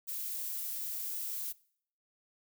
violet noise, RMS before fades -38 dBFS, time 0.07-1.53 s, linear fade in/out 20 ms, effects noise-tail reverb RT60 0.6 s tail -22 dB re dry

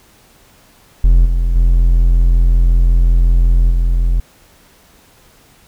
triangle tone with level steps, 42.72 Hz, F1, 37 cents flat, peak -3 / -9 / -5 / -8 dBFS, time 1.04-4.2 s, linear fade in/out 0 ms, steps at 1.25 / 1.55 / 3.7 s, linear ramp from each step 10 ms, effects pink hiss -48 dBFS RMS until 5.67 s

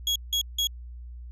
35% pulse tone bursts, 3322 Hz, G#7, in tune, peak -21 dBFS, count 3, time 0.07-0.671 s, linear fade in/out 2 ms, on 87 ms, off 170 ms, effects added 60 Hz sine -38 dBFS peak until 1.31 s + resampled to 32000 Hz

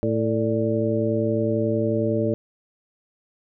harmonic tone with a mistuned harmonic, 111 Hz, A2, 16 cents sharp, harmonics 1 / 2 / 3 / 4 / 5, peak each -26 / -26 / -26 / -26 / -26 dBFS, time 0.03-2.34 s, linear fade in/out 0 ms, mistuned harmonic 5, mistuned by +78 cents, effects none

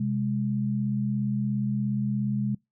sine tone pair together, 129.5 / 206.6 Hz, C3 / G#3, -17 / -9 cents, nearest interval minor sixth, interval 808 cents, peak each -28 / -26 dBFS, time 0-2.55 s, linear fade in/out 5 ms, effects noise-tail reverb RT60 0.2 s tail -26 dB re dry

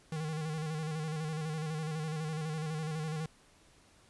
square tone with vibrato, 156.3 Hz, D#3, 8 cents sharp, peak -35 dBFS, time 0.12-3.26 s, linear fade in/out 2 ms, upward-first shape square, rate 12 Hz, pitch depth 44 cents each way, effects pink hiss -63 dBFS RMS until 4.09 s + resampled to 24000 Hz

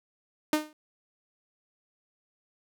sawtooth tone with exponential decay, 305.3 Hz, D#4, 33 cents flat, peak -16 dBFS, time 0.53-0.73 s, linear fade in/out 2 ms, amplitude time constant 43 ms, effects none

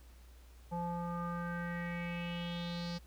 square tone with low-pass filter sweep, 172.7 Hz, F3, 19 cents flat, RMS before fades -39 dBFS, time 0.71-2.99 s, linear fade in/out 20 ms, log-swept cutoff 800 to 4900 Hz, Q 5, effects added 60 Hz sine -54 dBFS peak until 3.06 s + pink hiss -65 dBFS RMS until 3.06 s

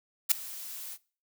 blue noise with ADSR envelope, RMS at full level -19 dBFS, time 0.29-0.98 s, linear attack 25 ms, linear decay 5 ms, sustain -22 dB, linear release 49 ms, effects noise-tail reverb RT60 0.4 s tail -22 dB re dry

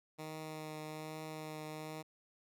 10% pulse tone with vibrato, 155.56 Hz, D#3, in tune, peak -35 dBFS, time 0.18-2.03 s, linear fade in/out 20 ms, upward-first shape triangle, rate 1.2 Hz, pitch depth 16 cents each way, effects none

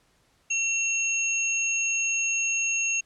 sine tone pair together, 2721 / 6505 Hz, F7 / G#8, -46 / -37 cents, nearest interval octave + minor third, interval 1509 cents, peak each -25 / -27 dBFS, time 0.5-3.01 s, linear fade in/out 10 ms, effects pink hiss -65 dBFS RMS until 3.05 s + low-pass 10000 Hz 12 dB/octave

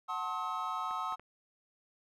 triangle chord, F# diminished seventh, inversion none, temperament just, 740 / 888 / 1065.6 / 1278.7 Hz, F#5 / A5 / C6 / Eb6, 0 / +16 / +31 / +47 cents, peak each -40 / -40 / -37 / -35 dBFS, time 0.08-1.16 s, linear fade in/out 20 ms
clicks, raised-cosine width 0.5 ms, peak -36 dBFS, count 3, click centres 0.91 / 1.124 / 1.196 s
effects none

